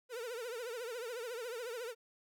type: tone with vibrato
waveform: 45% pulse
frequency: 475 Hz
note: A#4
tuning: 33 cents sharp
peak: -40 dBFS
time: 0.09-1.95 s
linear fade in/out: 50 ms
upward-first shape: triangle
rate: 14 Hz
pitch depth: 150 cents each way
effects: none